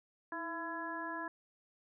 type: harmonic tone with a mistuned harmonic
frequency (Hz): 335.7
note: E4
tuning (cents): +32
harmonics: 1 / 2 / 3 / 4 / 5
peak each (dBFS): -45 / -47 / -42 / -50 / -43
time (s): 0.32-1.28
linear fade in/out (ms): 2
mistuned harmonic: 1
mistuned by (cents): -66
effects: none